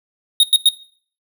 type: tone bursts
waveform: square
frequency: 3729 Hz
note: A#7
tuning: in tune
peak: -8 dBFS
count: 3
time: 0.4-0.689 s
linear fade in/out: 2 ms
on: 33 ms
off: 95 ms
effects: noise-tail reverb RT60 0.5 s tail -19 dB re dry